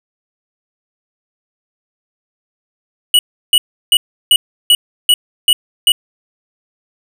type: tone bursts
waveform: square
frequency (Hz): 2931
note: F#7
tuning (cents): -17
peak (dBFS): -6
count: 8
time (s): 3.14-5.92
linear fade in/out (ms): 2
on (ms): 50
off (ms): 340
effects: none